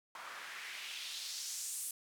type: noise with band-pass filter sweep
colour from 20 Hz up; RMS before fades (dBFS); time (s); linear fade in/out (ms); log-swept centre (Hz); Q
white; -44; 0.15-1.91; 2; 1100 to 10000; 1.9
effects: none